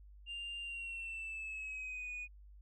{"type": "tone with pitch glide", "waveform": "sine", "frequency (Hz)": [2794, 2475], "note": ["F7", "D#7"], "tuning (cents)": [0, -10], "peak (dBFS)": -39, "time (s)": [0.26, 2.28], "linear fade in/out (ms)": 50, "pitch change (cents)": -210, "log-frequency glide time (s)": [0.61, 2.1], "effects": ["tanh soft clip ceiling -39 dBFS", "added 50 Hz sine -54 dBFS peak until 2.61 s"]}